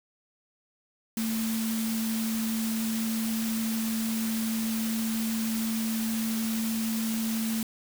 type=tone in noise; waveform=sine; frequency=223.4 Hz; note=A3; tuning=27 cents sharp; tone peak=-27 dBFS; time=1.17-7.63 s; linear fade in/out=2 ms; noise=white; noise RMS=-36 dBFS; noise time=1.17-7.63 s; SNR=+6 dB; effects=none